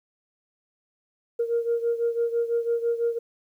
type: beating tone pair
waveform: sine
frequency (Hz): 466.2 / 472.2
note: A#4 / A#4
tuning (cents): 0 / +22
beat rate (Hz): 6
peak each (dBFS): -23 / -27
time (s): 1.39-3.19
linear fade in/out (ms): 10
effects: tanh soft clip ceiling -16 dBFS + 10-bit